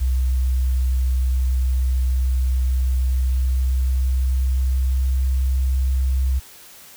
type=tone with pitch glide; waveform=sine; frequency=63.8 to 65.29 Hz; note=C2 to C2; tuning=-43 to -3 cents; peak=-16 dBFS; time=0-6.4 s; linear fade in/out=20 ms; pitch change=+40 cents; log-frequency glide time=2.91-5.41 s; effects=white hiss -44 dBFS RMS until 6.96 s